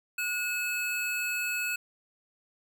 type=tone pair together; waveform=square; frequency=1452.5 / 2588 Hz; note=F#6 / E7; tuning=-32 / -32 cents; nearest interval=minor seventh; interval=1000 cents; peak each=-35 / -31 dBFS; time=0.18-1.76 s; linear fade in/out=5 ms; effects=none